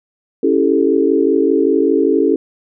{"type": "chord", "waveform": "sine", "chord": "A dominant seventh", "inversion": "first", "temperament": "equal with one note detuned", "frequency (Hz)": [277.2, 329.6, 395, 440], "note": ["C#4", "E4", "G4", "A4"], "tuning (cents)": [0, 0, 13, 0], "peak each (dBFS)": -16, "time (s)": [0.43, 2.36], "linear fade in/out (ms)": 5, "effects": []}